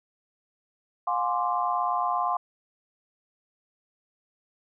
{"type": "chord", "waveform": "sine", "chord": "D half-diminished seventh", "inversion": "first", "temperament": "equal with one note detuned", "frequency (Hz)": [713.1, 830.6, 1046.5, 1174.7], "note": ["F5", "Ab5", "C6", "D6"], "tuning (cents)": [36, 0, 0, 0], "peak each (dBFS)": [-28, -32, -27, -32], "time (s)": [1.07, 2.37], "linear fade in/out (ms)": 5, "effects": []}